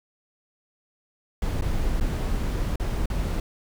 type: noise with dropouts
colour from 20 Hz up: brown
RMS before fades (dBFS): -25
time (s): 1.42-3.4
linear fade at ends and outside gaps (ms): 2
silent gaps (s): 1.611-1.621 / 2-2.009 / 2.758-2.798 / 3.058-3.1
effects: none